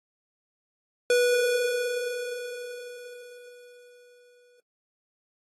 square tone with exponential decay, 489.3 Hz, B4, 16 cents flat, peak -19 dBFS, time 1.1-4.6 s, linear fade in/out 2 ms, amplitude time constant 760 ms, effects AAC 32 kbps

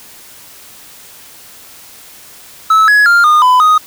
triangle tone with pitch steps, 1302 / 1681 / 1398 / 1221 / 1004 / 1247 Hz, E6 / G#6 / F6 / D#6 / B5 / D#6, -22 / +20 / +1 / -33 / +28 / +3 cents, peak -3 dBFS, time 2.7-3.78 s, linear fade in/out 5 ms, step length 180 ms, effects white hiss -37 dBFS RMS until 3.86 s

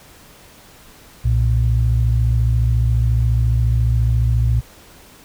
sine tone pair together, 62.18 / 116.54 Hz, B1 / A#2, +12 / 0 cents, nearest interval major seventh, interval 1088 cents, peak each -15 dBFS, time 1.24-4.61 s, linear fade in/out 20 ms, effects tanh soft clip ceiling -6 dBFS + pink hiss -45 dBFS RMS until 5.24 s

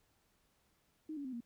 sine tone with pitch steps, 311.3 / 283.8 / 258.8 / 235.9 Hz, D#4 / C#4 / C4 / A#3, +1 / +41 / -19 / +21 cents, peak -40 dBFS, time 1.09-1.406 s, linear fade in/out 5 ms, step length 79 ms, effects pink hiss -75 dBFS RMS until 1.45 s

